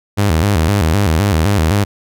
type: tone with vibrato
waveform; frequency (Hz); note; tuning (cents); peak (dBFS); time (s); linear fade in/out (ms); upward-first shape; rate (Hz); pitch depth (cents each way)
sawtooth; 90; F#2; -47; -7; 0.17-1.85; 20; square; 3.9; 210
effects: none